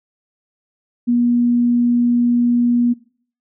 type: tone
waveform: sine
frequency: 240.5 Hz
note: B3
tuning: 46 cents flat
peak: -12 dBFS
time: 1.07-2.94 s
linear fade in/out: 20 ms
effects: noise-tail reverb RT60 0.5 s tail -20 dB re dry